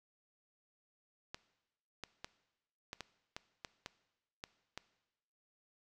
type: clicks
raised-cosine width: 0.2 ms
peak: -25 dBFS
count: 10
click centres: 1.345 / 2.037 / 2.245 / 2.931 / 3.007 / 3.365 / 3.648 / 3.861 / 4.439 / 4.776 s
effects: noise-tail reverb RT60 1.0 s tail -18 dB re dry